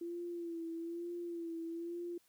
sine tone with vibrato, 338.7 Hz, E4, 47 cents sharp, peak -39 dBFS, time 0.01-2.18 s, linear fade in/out 5 ms, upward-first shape sine, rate 1.1 Hz, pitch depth 44 cents each way, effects white hiss -72 dBFS RMS until 2.28 s

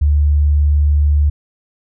sine tone, 73.42 Hz, D2, in tune, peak -9 dBFS, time 0.01-1.3 s, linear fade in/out 10 ms, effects none

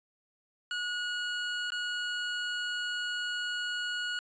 25% pulse tone with dropouts, 1452 Hz, F#6, 33 cents flat, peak -28 dBFS, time 0.71-4.19 s, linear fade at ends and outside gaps 1 ms, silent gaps 1.704-1.72 s, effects resampled to 16000 Hz

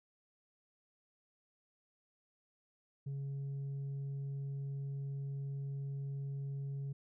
sine tone, 138.59 Hz, C#3, in tune, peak -35 dBFS, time 3.06-6.93 s, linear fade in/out 10 ms, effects tanh soft clip ceiling -37 dBFS

